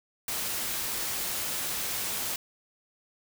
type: noise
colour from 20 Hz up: white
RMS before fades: -32 dBFS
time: 0.28-2.36 s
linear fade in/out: 2 ms
effects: none